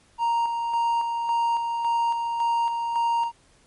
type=tone with tremolo; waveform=triangle; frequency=932.3 Hz; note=A#5; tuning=in tune; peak=-18 dBFS; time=0.18-3.32 s; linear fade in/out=50 ms; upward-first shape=square; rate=1.8 Hz; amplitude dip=40%; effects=pink hiss -59 dBFS RMS until 3.66 s + MP3 48 kbps